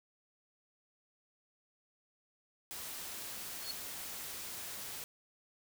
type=noise; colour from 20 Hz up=white; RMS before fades=-44 dBFS; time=2.71-5.04 s; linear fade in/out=0 ms
type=tone with exponential growth; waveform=sine; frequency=4352 Hz; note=C#8; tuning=33 cents flat; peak=-35 dBFS; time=3.54-3.71 s; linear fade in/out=2 ms; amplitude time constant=35 ms
effects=none